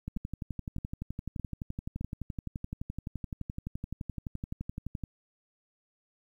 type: two click trains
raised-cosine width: 5 ms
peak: -23 / -23 dBFS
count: 59 / 4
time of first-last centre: 0.08-5.037 / 0.17-2.01 s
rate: 11.7 / 1.63 Hz
effects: 10-bit